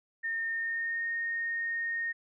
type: tone with pitch glide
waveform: sine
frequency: 1824 to 1848.4 Hz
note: A#6 to A#6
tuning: -38 to -15 cents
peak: -30 dBFS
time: 0.23-2.13 s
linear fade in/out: 20 ms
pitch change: +23 cents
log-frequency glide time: 0.5-1.08 s
effects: none